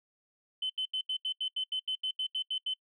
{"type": "tone bursts", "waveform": "sine", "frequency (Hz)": 3049, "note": "G7", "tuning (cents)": -49, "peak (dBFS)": -29, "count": 14, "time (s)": [0.62, 2.738], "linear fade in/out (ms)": 5, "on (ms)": 77, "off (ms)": 80, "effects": ["noise-tail reverb RT60 0.1 s tail -25 dB re dry", "tanh soft clip ceiling -25 dBFS"]}